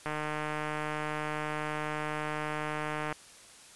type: click train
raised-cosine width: 0.5 ms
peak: -19 dBFS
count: 467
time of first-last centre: 0.06-3.126 s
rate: 152 Hz
effects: white hiss -53 dBFS RMS until 3.75 s + resampled to 24000 Hz